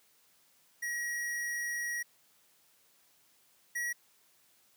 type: tone pair in turn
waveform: square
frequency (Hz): 1905 / 1915.8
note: A#6 / A#6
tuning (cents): +37 / +47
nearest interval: unison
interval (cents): 10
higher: second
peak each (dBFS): -34 / -33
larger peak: second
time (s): 0.82-2.03 / 3.75-3.93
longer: first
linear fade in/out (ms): 10
effects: white hiss -67 dBFS RMS until 4.76 s + high-pass 100 Hz 12 dB/octave